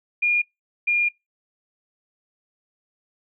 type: tone pair in turn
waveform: sine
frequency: 2424 / 2415 Hz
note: D#7 / D7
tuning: -46 / +48 cents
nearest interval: unison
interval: 6 cents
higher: first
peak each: -17 dBFS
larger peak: neither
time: 0.22-0.42 / 0.87-1.09 s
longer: second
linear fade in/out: 10 ms
effects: noise-tail reverb RT60 0.2 s tail -25 dB re dry